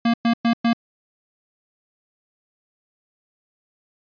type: tone bursts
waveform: square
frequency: 233.1 Hz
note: A#3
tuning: in tune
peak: -16 dBFS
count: 4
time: 0.05-0.732 s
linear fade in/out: 5 ms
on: 88 ms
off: 110 ms
effects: resampled to 11025 Hz